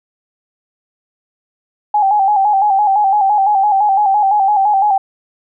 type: tone with vibrato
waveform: sine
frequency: 807 Hz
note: G#5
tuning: 50 cents flat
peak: -9 dBFS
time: 1.94-4.98 s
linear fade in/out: 5 ms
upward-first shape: square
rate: 5.9 Hz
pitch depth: 65 cents each way
effects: none